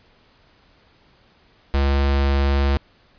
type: tone with notch filter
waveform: square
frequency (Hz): 69.3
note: C#2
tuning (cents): 0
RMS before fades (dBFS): -18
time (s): 1.74-2.77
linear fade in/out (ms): 0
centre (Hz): 140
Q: 0.98
effects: pink hiss -56 dBFS RMS until 3.18 s + resampled to 11025 Hz